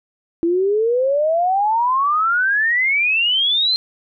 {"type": "exponential sweep", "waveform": "sine", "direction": "up", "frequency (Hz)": [329.6, 4186], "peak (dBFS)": -14, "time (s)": [0.43, 3.76], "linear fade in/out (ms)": 0, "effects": []}